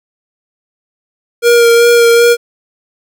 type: tone with vibrato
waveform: square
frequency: 470.3 Hz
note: A#4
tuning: 15 cents sharp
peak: -5 dBFS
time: 1.42-2.37 s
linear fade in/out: 50 ms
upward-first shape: sine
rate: 2.6 Hz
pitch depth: 17 cents each way
effects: none